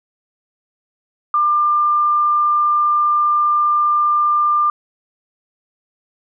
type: tone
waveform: sine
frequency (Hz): 1195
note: D6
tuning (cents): +30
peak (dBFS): -12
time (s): 1.34-4.7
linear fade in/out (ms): 2
effects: none